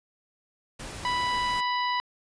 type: noise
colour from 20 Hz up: pink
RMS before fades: -39 dBFS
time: 0.79-1.61 s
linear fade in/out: 10 ms
type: harmonic tone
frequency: 987.8 Hz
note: B5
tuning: in tune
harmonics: 1 / 2 / 3 / 4 / 5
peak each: -26 / -32 / -36 / -38 / -40 dBFS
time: 1.05-2 s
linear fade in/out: 0 ms
effects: resampled to 22050 Hz